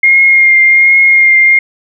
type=tone with vibrato; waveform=sine; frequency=2130 Hz; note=C7; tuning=30 cents sharp; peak=-3 dBFS; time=0.03-1.59 s; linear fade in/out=5 ms; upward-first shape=triangle; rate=1.3 Hz; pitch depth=23 cents each way; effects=none